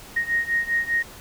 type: beating tone pair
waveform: sine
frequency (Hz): 1864.7 / 1869.7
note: A#6 / A#6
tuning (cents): 0 / +5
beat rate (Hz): 5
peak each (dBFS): -23 / -25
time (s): 0.16-1.03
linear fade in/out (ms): 10
effects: pink hiss -43 dBFS RMS until 1.2 s